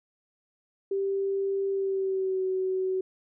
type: tone with pitch glide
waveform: sine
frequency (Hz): 392 to 375.6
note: G4 to F#4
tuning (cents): 0 to +26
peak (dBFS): -25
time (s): 0.91-3.01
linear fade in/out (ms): 5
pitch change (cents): -74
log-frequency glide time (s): 1.7-2.43
effects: none